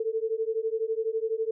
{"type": "beating tone pair", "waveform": "sine", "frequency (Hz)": [440, 452], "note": ["A4", "A4"], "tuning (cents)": [0, 47], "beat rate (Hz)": 12, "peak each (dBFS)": -29, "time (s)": [0, 1.51], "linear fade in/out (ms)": 5, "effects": []}